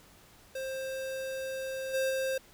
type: tone with level steps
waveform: square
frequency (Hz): 529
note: C5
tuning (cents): +19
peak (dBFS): -35 / -28 / -30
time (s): 0.55-2.38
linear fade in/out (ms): 5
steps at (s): 1.93 / 2.09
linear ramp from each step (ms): 20
effects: pink hiss -58 dBFS RMS until 2.53 s